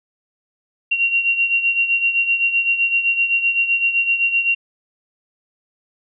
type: beating tone pair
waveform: sine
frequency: 2752 / 2759.8 Hz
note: F7 / F7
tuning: -26 / -21 cents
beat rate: 7.8 Hz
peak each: -16 / -22 dBFS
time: 0.91-4.55 s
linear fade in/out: 10 ms
effects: none